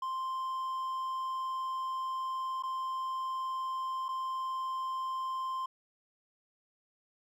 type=tone with dropouts; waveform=triangle; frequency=1046.5 Hz; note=C6; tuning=in tune; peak=-31 dBFS; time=0.02-5.66 s; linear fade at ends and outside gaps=5 ms; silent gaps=2.625-2.634 / 4.084-4.088 s; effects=none